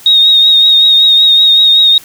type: tone with vibrato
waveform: sine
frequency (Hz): 3737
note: A#7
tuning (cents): +4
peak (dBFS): -3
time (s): 0.06-1.98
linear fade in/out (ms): 2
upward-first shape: triangle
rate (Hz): 5.3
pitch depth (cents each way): 36
effects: white hiss -36 dBFS RMS until 2.04 s